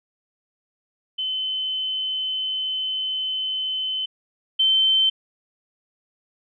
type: tone pair in turn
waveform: sine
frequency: 3051 / 3092 Hz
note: G7 / G7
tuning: -48 / -24 cents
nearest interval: unison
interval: 24 cents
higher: second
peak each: -23 / -15 dBFS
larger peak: second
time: 1.18-4.06 / 4.59-5.1 s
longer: first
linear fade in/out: 10 ms
effects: none